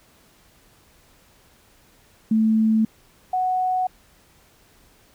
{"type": "tone pair in turn", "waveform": "sine", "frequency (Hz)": [220, 740], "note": ["A3", "F#5"], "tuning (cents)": [0, 0], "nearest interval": "octave + major sixth", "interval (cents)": 2100, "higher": "second", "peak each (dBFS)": [-15, -19], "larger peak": "first", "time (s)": [[2.31, 2.85], [3.33, 3.87]], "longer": "neither", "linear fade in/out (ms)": 5, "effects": ["pink hiss -56 dBFS RMS until 5.14 s"]}